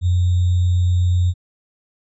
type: tone with sample-and-hold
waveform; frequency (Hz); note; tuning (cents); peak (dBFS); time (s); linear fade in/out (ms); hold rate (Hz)
sine; 89.2; F2; +37; -13; 0.01-1.34; 50; 3675
effects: resampled to 22050 Hz